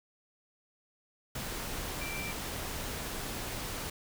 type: tone in noise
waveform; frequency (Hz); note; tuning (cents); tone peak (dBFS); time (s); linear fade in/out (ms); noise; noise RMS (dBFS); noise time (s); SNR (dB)
sine; 2349; D7; 0; -39; 2.01-2.32; 5; pink; -38; 1.35-3.9; -4
effects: none